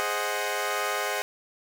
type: chord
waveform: 15% pulse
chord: Ab dominant seventh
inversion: none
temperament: equal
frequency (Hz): 415.3 / 523.3 / 622.3 / 740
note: Ab4 / C5 / Eb5 / Gb5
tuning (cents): 0 / 0 / 0 / 0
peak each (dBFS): -26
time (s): 0-1.22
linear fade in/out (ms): 0
effects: none